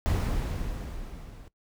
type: noise with level ramp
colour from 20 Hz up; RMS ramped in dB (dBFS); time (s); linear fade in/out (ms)
brown; -24 to -46; 0.06-1.48; 0
effects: noise-tail reverb RT60 0.1 s tail -19 dB re dry